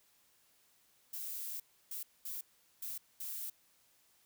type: noise bursts at uneven times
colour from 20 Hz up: violet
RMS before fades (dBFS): -42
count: 5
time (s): 1.13-1.6 / 1.91-2.03 / 2.25-2.41 / 2.82-2.98 / 3.2-3.5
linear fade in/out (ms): 5
effects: white hiss -70 dBFS RMS until 4.25 s

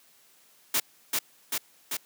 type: noise with echo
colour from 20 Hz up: white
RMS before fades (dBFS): -25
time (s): 0.74-0.8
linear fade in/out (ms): 5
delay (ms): 390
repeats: 3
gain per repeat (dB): -2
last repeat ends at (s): 1.97
effects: white hiss -60 dBFS RMS until 2.05 s + high-pass 150 Hz 12 dB/octave

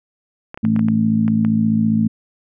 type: clicks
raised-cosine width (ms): 0.5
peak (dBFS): -16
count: 8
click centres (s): 0.544 / 0.575 / 0.651 / 0.763 / 0.793 / 0.885 / 1.28 / 1.449
type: harmonic tone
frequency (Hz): 55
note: A1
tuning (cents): 0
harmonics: 2 / 3 / 4 / 5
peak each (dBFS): -23 / -23 / -14 / -27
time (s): 0.63-2.08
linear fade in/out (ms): 10
effects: none

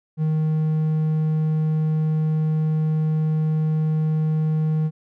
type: tone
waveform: triangle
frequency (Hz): 156.1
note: D#3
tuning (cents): +6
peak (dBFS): -16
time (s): 0.17-4.91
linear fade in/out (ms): 50
effects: none

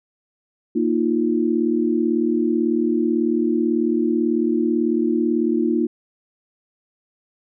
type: chord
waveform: sine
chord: Bb suspended fourth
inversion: none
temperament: equal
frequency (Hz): 233.1 / 311.1 / 349.2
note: Bb3 / Eb4 / F4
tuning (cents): 0 / 0 / 0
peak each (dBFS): -21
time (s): 0.75-5.87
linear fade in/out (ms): 10
effects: none

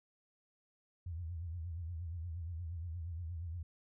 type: tone with vibrato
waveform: sine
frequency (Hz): 84.3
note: E2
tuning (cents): +39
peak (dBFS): -39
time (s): 1.06-3.63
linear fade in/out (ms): 5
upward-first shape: triangle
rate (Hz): 8.5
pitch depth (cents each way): 140
effects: none

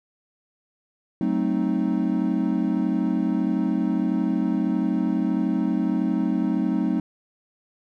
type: chord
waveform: triangle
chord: F# diminished seventh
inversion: none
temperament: equal with one note detuned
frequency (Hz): 187.36 / 220 / 261.6 / 311.1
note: F#3 / A3 / C4 / Eb4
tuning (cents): +22 / 0 / 0 / 0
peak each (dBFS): -24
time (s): 1.21-7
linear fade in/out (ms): 2
effects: none

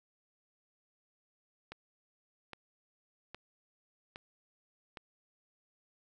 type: click train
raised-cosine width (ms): 0.3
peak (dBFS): -28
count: 5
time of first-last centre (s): 1.72-4.972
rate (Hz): 1.23
effects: none

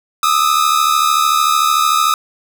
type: tone pair together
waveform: 45% pulse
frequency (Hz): 1221.6 / 1295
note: D#6 / E6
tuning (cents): -32 / -31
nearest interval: minor second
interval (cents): 101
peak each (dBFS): -14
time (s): 0.23-2.14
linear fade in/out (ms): 2
effects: none

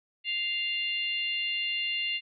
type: harmonic tone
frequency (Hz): 698.5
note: F5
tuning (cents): 0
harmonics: 3 / 4 / 5 / 6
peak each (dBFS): -35 / -29 / -41 / -42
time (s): 0.24-2.21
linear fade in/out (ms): 50
effects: none

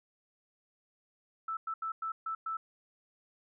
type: tone bursts at uneven times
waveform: sine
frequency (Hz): 1318.5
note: E6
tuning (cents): 0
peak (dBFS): -33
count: 6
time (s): 1.48-1.57 / 1.67-1.74 / 1.82-1.92 / 2.02-2.12 / 2.26-2.35 / 2.46-2.57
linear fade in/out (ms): 5
effects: none

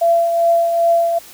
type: tone with tremolo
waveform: sine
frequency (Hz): 677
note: E5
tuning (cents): +46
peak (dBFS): -9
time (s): 0.01-1.19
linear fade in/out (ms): 10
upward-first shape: triangle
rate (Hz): 2.5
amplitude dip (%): 50
effects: white hiss -40 dBFS RMS until 1.33 s

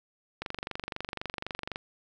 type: click train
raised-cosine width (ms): 0.3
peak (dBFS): -18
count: 33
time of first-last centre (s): 0.42-1.759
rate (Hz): 23.9
effects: none

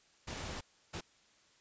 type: noise bursts at uneven times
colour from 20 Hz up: pink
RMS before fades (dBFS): -42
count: 2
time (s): 0.27-0.61 / 0.93-1.01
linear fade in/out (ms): 10
effects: white hiss -67 dBFS RMS until 1.6 s + resampled to 16000 Hz

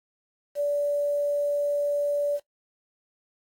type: tone with quantisation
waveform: sine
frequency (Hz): 579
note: D5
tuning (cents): -25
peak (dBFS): -22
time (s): 0.55-2.4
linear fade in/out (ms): 50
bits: 8
effects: noise-tail reverb RT60 0.1 s tail -19 dB re dry + AAC 64 kbps

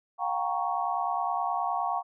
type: chord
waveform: sine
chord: G half-diminished seventh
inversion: third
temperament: equal with one note detuned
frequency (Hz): 714.4 / 784 / 932.3 / 1108.7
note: F5 / G5 / Bb5 / Db6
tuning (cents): +39 / 0 / 0 / 0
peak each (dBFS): -31 / -32 / -33 / -32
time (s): 0.18-2.03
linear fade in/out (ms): 50
effects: none

